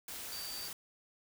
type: tone in noise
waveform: sine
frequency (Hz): 4629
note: D8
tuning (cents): -26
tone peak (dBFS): -43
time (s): 0.32-0.68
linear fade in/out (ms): 2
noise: white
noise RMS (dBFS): -44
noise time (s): 0.08-0.73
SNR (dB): -2
effects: none